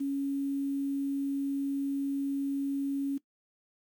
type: tone with quantisation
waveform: sine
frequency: 277.2 Hz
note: C#4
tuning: in tune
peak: -28 dBFS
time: 0-3.18 s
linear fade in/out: 10 ms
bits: 9
effects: noise-tail reverb RT60 0.1 s tail -18 dB re dry